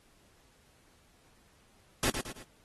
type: noise with echo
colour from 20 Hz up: pink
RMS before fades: -29 dBFS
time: 2.03-2.1 s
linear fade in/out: 2 ms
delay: 110 ms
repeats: 3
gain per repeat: -7 dB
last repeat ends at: 2.43 s
effects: pink hiss -65 dBFS RMS until 2.64 s + AAC 32 kbps